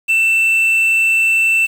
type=tone with quantisation; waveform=triangle; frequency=2669 Hz; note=E7; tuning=21 cents sharp; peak=-9 dBFS; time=0.08-1.67 s; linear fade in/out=20 ms; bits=6; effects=none